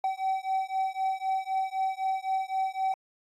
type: beating tone pair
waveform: triangle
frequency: 763 / 766.9 Hz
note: G5 / G5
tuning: -47 / -38 cents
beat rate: 3.9 Hz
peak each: -28 dBFS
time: 0.04-2.94 s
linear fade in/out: 2 ms
effects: AAC 48 kbps

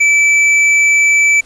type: tone with tanh clipping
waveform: triangle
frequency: 2313 Hz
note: D7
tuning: 27 cents flat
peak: -9 dBFS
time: 0-1.41 s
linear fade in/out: 10 ms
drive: 15 dB
effects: pink hiss -44 dBFS RMS until 1.45 s + resampled to 24000 Hz

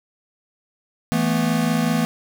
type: chord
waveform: square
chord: E suspended fourth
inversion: none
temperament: equal with one note detuned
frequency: 164.81 / 220 / 245.2 Hz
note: E3 / A3 / B3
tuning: 0 / 0 / -12 cents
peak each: -23 dBFS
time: 1.12-2.05 s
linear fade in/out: 0 ms
effects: none

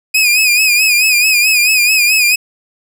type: tone with vibrato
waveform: sawtooth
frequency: 2489 Hz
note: D#7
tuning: in tune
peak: -5 dBFS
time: 0.14-2.36 s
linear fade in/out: 10 ms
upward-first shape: sine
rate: 4.6 Hz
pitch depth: 73 cents each way
effects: none

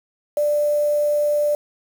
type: tone with quantisation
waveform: sine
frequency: 590 Hz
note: D5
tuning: 8 cents sharp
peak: -16 dBFS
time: 0.37-1.55 s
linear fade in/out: 2 ms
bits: 6
effects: none

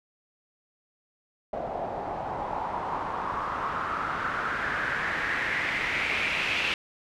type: noise with low-pass filter sweep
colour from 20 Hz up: white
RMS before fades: -30 dBFS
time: 1.53-6.74 s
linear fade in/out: 2 ms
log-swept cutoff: 670 to 2700 Hz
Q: 4
effects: none

